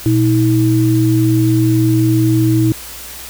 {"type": "tone pair together", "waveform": "sine", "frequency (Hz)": [119.86, 320], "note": ["A#2", "D#4"], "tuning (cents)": [49, 49], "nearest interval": "octave + perfect fourth", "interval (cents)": 1700, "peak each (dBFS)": -12, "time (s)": [0.06, 2.72], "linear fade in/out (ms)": 0, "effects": ["added 60 Hz sine -40 dBFS peak until 3.29 s", "white hiss -31 dBFS RMS until 3.29 s"]}